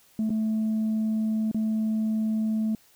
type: tone with dropouts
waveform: sine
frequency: 218.6 Hz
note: A3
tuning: 11 cents flat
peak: -21 dBFS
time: 0.19-2.75 s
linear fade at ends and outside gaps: 2 ms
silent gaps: 0.295-0.303 / 1.514-1.545 s
effects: tanh soft clip ceiling -21 dBFS + white hiss -59 dBFS RMS until 2.95 s